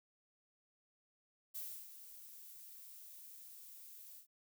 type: noise with ADSR envelope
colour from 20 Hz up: violet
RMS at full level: -44 dBFS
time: 1.54-4.27 s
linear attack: 19 ms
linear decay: 310 ms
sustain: -11 dB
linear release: 98 ms
effects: none